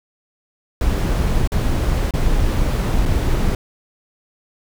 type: noise with dropouts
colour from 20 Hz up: brown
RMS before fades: -17 dBFS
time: 0.81-3.55 s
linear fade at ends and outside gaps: 2 ms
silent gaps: 1.475-1.519 / 2.109-2.137 / 3.055-3.059 s
effects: none